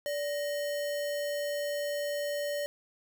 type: tone with sample-and-hold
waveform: sine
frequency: 580 Hz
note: D5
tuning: 22 cents flat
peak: -30 dBFS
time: 0.06-2.66 s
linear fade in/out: 0 ms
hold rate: 2450 Hz
effects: none